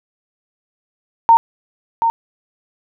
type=tone with echo; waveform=sine; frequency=917 Hz; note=A#5; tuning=29 cents flat; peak=-5 dBFS; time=1.29-1.37 s; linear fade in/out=0 ms; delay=730 ms; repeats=1; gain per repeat=-7 dB; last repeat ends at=2.1 s; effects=none